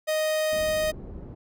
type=tone; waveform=45% pulse; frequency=622.3 Hz; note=D#5; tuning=in tune; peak=-23 dBFS; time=0.07-0.92 s; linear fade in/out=20 ms
type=low-pass noise; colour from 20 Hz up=pink; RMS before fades=-39 dBFS; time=0.52-1.35 s; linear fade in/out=10 ms; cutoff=400 Hz; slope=12 dB/octave
effects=none